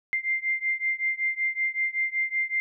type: beating tone pair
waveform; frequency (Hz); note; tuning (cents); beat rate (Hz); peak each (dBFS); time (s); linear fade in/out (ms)
sine; 2093 / 2098.3; C7 / C7; 0 / +4; 5.3; -27 / -28; 0.13-2.6; 0
effects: none